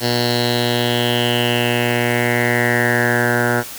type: tone with low-pass filter sweep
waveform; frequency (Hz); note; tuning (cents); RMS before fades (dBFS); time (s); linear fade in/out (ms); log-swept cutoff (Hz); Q
10% pulse; 120; B2; -49; -17; 0-3.64; 50; 4700 to 1400; 5.4
effects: white hiss -32 dBFS RMS until 3.78 s